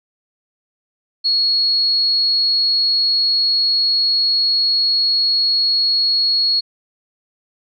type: tone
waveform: sine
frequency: 4330 Hz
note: C#8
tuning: 41 cents flat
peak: -13 dBFS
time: 1.24-6.61 s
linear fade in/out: 20 ms
effects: none